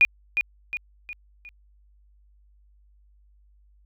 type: tone with echo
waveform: sine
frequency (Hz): 2448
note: D#7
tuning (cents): -29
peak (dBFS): -12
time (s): 0.01-0.05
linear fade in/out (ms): 0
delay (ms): 360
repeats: 4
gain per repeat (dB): -7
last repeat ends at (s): 1.49
effects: added 50 Hz sine -55 dBFS peak until 3.85 s